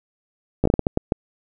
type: slowing click train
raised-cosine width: 2 ms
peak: -4 dBFS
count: 9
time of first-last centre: 0.64-1.122 s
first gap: 14 ms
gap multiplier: 1.4
effects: none